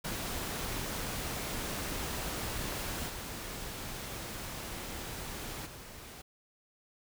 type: noise with level steps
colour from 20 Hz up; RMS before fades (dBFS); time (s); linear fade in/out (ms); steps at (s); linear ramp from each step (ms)
pink; -37 / -41 / -48; 0.04-6.22; 10; 3.08 / 5.65; 20
effects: none